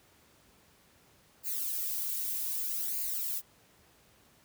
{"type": "noise with flanger", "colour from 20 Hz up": "violet", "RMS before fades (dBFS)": -34, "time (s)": [1.43, 3.42], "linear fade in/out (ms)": 50, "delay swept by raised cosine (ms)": [0.43, 2.63], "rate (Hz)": 0.64, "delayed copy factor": 0.8, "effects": ["pink hiss -63 dBFS RMS until 4.44 s", "high-pass 60 Hz 12 dB/octave"]}